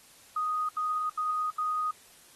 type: tone bursts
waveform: sine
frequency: 1244.5 Hz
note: D#6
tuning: in tune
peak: -27 dBFS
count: 4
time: 0.36-1.911 s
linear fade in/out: 5 ms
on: 330 ms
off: 77 ms
effects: white hiss -56 dBFS RMS until 2.35 s + AAC 32 kbps